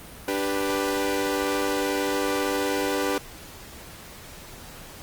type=chord; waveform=sawtooth; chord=G major; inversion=second; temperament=equal; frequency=293.7 / 392 / 493.9 Hz; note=D4 / G4 / B4; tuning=0 / 0 / 0 cents; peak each=-24 dBFS; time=0.28-3.18 s; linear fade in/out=2 ms; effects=pink hiss -43 dBFS RMS until 5.02 s + Opus 32 kbps